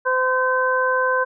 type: harmonic tone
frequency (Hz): 513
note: C5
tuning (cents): -34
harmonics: 1 / 2 / 3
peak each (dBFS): -21 / -21 / -21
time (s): 0.05-1.25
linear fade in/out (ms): 20
effects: none